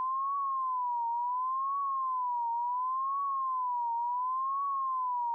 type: tone with vibrato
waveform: sine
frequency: 1021 Hz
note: C6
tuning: 43 cents flat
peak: -29 dBFS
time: 0-5.34 s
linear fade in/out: 0 ms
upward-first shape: triangle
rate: 0.7 Hz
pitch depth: 170 cents each way
effects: none